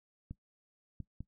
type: clicks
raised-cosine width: 5 ms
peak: -30 dBFS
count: 3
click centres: 0.31 / 1.003 / 1.206 s
effects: noise-tail reverb RT60 0.1 s tail -18 dB re dry